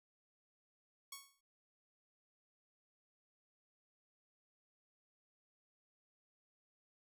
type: tone with exponential decay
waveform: 5% pulse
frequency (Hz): 1108.7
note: C#6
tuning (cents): 0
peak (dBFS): -33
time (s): 1.12-1.41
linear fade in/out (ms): 5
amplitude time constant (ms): 62
effects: none